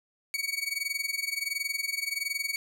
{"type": "tone with amplitude modulation", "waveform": "sawtooth", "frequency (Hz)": 2250, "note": "C#7", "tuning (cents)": 25, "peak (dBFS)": -23, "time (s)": [0.34, 2.56], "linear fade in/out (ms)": 0, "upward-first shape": "sine", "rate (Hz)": 21.4, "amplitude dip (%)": 85, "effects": []}